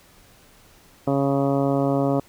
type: harmonic tone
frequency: 138.59 Hz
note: C#3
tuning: in tune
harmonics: 1 / 2 / 3 / 4 / 5 / 6 / 7 / 8 / 9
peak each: -25 / -22 / -27 / -25 / -28 / -37 / -36 / -37 / -38 dBFS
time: 1.07-2.2 s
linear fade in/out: 5 ms
effects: pink hiss -53 dBFS RMS until 2.28 s